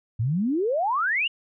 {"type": "exponential sweep", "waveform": "sine", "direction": "up", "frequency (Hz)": [103.83, 2960], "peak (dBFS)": -21, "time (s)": [0.19, 1.28], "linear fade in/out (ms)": 10, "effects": []}